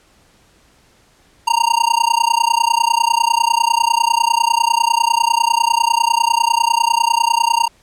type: tone with amplitude modulation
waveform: square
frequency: 930 Hz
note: A#5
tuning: 4 cents flat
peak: -9 dBFS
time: 1.47-7.68 s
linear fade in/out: 10 ms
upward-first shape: sine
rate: 30 Hz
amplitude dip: 100%
effects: pink hiss -53 dBFS RMS until 7.82 s + low-pass 10000 Hz 12 dB/octave